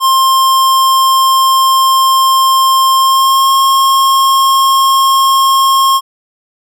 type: tone with pitch glide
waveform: square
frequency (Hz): 1060 to 1075.4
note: C6 to C6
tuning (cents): +22 to +47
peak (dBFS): -7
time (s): 0-6.01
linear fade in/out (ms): 50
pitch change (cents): +25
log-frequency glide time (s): 2.95-3.52
effects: none